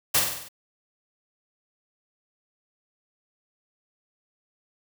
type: noise with echo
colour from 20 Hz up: white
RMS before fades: -20 dBFS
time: 0.14-0.2 s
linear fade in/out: 10 ms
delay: 48 ms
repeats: 6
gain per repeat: -4 dB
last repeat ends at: 0.488 s
effects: none